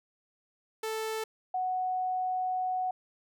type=tone pair in turn; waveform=sawtooth / sine; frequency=440 / 740 Hz; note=A4 / F#5; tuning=0 / 0 cents; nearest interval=major sixth; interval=900 cents; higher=second; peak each=-28 dBFS; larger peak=neither; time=0.83-1.24 / 1.54-2.91 s; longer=second; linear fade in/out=5 ms; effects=none